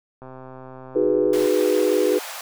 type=click train; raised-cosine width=1 ms; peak=-26 dBFS; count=162; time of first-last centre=0.22-1.458 s; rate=130 Hz
type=chord; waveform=sine; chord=G# minor seventh; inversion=second; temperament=equal; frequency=311.1 / 370 / 415.3 / 493.9 Hz; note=D#4 / F#4 / G#4 / B4; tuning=0 / 0 / 0 / 0 cents; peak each=-24 / -22 / -21 / -21 dBFS; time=0.95-2.19 s; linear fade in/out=10 ms
type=high-pass noise; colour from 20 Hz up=pink; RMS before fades=-34 dBFS; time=1.33-2.41 s; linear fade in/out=2 ms; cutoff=580 Hz; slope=48 dB/octave
effects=none